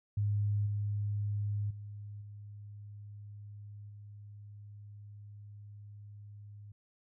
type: tone with level steps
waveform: sine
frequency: 103.1 Hz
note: G#2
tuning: 12 cents flat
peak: -28 / -31 / -42 / -45 / -47 dBFS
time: 0.17-6.72 s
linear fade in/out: 5 ms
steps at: 0.66 / 1.7 / 2.21 / 3.89 s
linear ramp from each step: 10 ms
effects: none